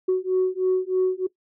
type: beating tone pair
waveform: sine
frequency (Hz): 370 / 373.2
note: F#4 / F#4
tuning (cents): 0 / +15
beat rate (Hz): 3.2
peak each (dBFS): -21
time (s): 0.08-1.27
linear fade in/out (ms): 10
effects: noise-tail reverb RT60 0.1 s tail -19 dB re dry + tanh soft clip ceiling -14 dBFS